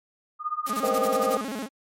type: tone with tremolo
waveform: sine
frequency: 1225 Hz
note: D#6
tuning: 27 cents flat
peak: -22 dBFS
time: 0.39-1.43 s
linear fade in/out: 50 ms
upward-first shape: triangle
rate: 16 Hz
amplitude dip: 100%
type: tone with vibrato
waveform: sawtooth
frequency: 241.1 Hz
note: B3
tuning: 41 cents flat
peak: -26 dBFS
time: 0.66-1.69 s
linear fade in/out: 50 ms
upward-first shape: square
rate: 14 Hz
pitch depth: 210 cents each way
type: noise bursts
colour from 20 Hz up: white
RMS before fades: -35 dBFS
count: 8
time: 0.66-1.355 s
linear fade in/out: 10 ms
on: 51 ms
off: 41 ms
type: chord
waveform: sine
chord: C minor seventh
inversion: third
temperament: equal with one note detuned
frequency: 466.2 / 520.2 / 622.3 / 784 Hz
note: Bb4 / C5 / Eb5 / G5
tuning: 0 / -10 / 0 / 0 cents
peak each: -29 / -25 / -31 / -30 dBFS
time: 0.83-1.37 s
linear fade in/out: 2 ms
effects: MP3 64 kbps